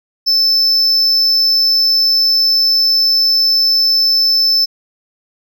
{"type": "tone", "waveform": "triangle", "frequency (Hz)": 5274, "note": "E8", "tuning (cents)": 0, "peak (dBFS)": -8, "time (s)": [0.26, 4.66], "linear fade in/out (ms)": 20, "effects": []}